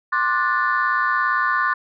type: chord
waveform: sine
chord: D dominant seventh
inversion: third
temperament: just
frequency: 1057.2 / 1174.7 / 1468.3 / 1762 Hz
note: C6 / D6 / F#6 / A6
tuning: +18 / 0 / -14 / +2 cents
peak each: -22 dBFS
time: 0.12-1.74 s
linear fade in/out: 10 ms
effects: tanh soft clip ceiling -9 dBFS